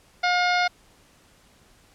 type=harmonic tone; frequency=715 Hz; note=F5; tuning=41 cents sharp; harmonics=1 / 2 / 3 / 4 / 5 / 6 / 7 / 8; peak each=-22 / -25 / -26 / -38 / -33 / -33 / -35 / -42 dBFS; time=0.23-0.68 s; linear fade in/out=10 ms; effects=pink hiss -57 dBFS RMS until 1.94 s + low-pass 11000 Hz 12 dB/octave